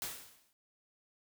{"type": "noise with exponential decay", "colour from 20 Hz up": "white", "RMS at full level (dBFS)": -37, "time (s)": [0.02, 0.53], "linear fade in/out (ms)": 0, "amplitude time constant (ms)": 110, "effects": []}